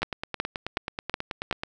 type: two click trains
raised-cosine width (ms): 0.3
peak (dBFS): -14 / -9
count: 16 / 5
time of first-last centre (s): 0.02-1.635 / 0.03-1.511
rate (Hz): 9.29 / 2.7
effects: none